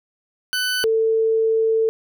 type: tone pair in turn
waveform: 20% pulse / sine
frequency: 1500 / 446 Hz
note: F#6 / A4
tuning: +23 / +23 cents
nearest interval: octave + major sixth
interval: 2100 cents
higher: first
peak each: -15 dBFS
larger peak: neither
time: 0.53-0.84 / 0.84-1.89 s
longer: second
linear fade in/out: 0 ms
effects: none